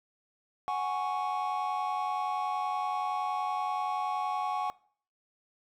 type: chord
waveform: triangle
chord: F# suspended second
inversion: none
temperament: equal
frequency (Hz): 740 / 830.6 / 1108.7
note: F#5 / G#5 / C#6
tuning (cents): 0 / 0 / 0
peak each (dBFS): -31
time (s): 0.68-4.7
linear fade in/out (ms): 0
effects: noise-tail reverb RT60 0.5 s tail -22 dB re dry + tanh soft clip ceiling -21 dBFS